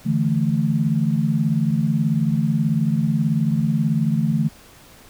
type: chord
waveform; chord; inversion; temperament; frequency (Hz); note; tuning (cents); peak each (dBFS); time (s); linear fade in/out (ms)
sine; D suspended second; none; just; 146.83 / 165.19 / 220.2; D3 / E3 / A3; 0 / +4 / +2; -21; 0.05-4.49; 20
effects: pink hiss -47 dBFS RMS until 5.09 s